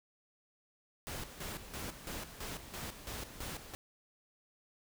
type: noise with tremolo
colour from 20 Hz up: pink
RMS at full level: -42 dBFS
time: 1.07-3.75 s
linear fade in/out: 0 ms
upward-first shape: square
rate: 3 Hz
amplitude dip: 65%
effects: none